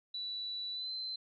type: tone with pitch glide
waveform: sine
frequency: 3951 to 4079 Hz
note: B7 to C8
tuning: 0 to -45 cents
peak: -37 dBFS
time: 0.14-1.16 s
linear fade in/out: 5 ms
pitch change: +55 cents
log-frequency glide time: 0.72-0.91 s
effects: none